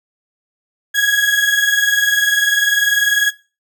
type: tone pair together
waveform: 35% pulse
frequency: 1649.9 / 1670 Hz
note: G#6 / G#6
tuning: -12 / +9 cents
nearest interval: unison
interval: 21 cents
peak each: -14 dBFS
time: 0.94-3.31 s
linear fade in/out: 20 ms
effects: noise-tail reverb RT60 0.3 s tail -17 dB re dry